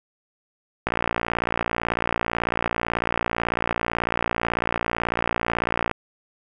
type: click train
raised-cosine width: 0.5 ms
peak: -7 dBFS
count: 294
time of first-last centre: 0.87-5.913 s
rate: 58.1 Hz
effects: none